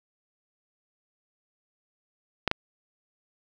clicks, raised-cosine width 0.3 ms, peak -7 dBFS, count 2, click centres 2.477 / 2.514 s, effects none

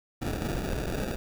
pink noise with sample-and-hold, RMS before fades -31 dBFS, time 0.21-1.16 s, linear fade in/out 5 ms, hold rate 1050 Hz, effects none

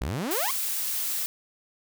sawtooth exponential sweep, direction up, 52.4 to 1155 Hz, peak -24 dBFS, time 0.01-0.51 s, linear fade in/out 5 ms
blue noise, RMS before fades -29 dBFS, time 0.31-1.26 s, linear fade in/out 0 ms
effects none

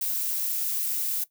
violet noise, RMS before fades -28 dBFS, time 0.01-1.24 s, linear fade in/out 5 ms, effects noise-tail reverb RT60 0.1 s tail -17 dB re dry

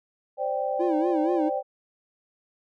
sine chord, C suspended second, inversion none, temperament equal, 523.3 / 587.3 / 784 Hz, C5 / D5 / G5, 0 / 0 / 0 cents, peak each -29 dBFS, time 0.37-1.63 s, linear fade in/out 50 ms
triangle tone with vibrato, 329.6 Hz, E4, in tune, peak -21 dBFS, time 0.79-1.5 s, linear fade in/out 20 ms, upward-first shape sine, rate 4.2 Hz, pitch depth 130 cents each way
effects none

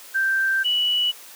sine tone pair in turn, 1568 / 2947 Hz, G6 / F#7, 0 / -8 cents, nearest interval major seventh, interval 1092 cents, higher second, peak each -18 dBFS, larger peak neither, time 0.14-0.64 / 0.64-1.12 s, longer first, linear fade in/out 20 ms, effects white hiss -43 dBFS RMS until 1.35 s + high-pass 400 Hz 12 dB/octave

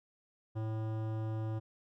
sine tone with hard clipping, 110 Hz, A2, in tune, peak -36 dBFS, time 0.55-1.6 s, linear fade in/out 20 ms, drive 16 dB, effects none

